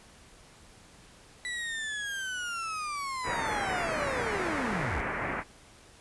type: linear sweep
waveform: 35% pulse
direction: down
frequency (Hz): 1975.5 to 46.86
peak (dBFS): -31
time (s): 1.45-5.01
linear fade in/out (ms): 0
type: low-pass noise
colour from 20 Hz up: white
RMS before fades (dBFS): -33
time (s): 3.23-5.44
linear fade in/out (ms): 50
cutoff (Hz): 2200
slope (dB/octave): 48
effects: pink hiss -55 dBFS RMS until 6 s + resampled to 24000 Hz